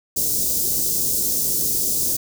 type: band-stop noise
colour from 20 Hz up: white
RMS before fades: -21 dBFS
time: 0.16-2.17 s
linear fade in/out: 10 ms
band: 470 to 5300 Hz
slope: 24 dB/octave
effects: none